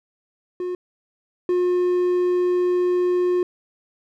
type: tone pair in turn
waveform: triangle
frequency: 360 / 358.5 Hz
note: F#4 / F4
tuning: -47 / +45 cents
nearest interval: unison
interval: 8 cents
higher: first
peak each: -22 / -15 dBFS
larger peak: second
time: 0.6-0.75 / 1.49-3.43 s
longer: second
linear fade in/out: 2 ms
effects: none